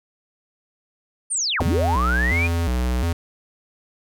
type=linear two-way sweep; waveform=sine; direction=down then up; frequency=9400 to 55 to 2495 Hz; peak=-20 dBFS; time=1.3-2.48 s; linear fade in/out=20 ms; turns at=1.63 s
type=tone with vibrato; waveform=square; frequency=72.3 Hz; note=D2; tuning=27 cents flat; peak=-20 dBFS; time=1.6-3.13 s; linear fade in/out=5 ms; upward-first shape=square; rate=1.4 Hz; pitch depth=270 cents each way
effects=none